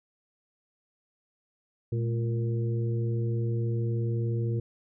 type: harmonic tone with a mistuned harmonic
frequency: 116.54 Hz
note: A#2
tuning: in tune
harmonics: 1 / 2 / 3 / 4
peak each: -26 / -39 / -36 / -39 dBFS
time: 1.92-4.6 s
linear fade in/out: 5 ms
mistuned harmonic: 2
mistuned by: -130 cents
effects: none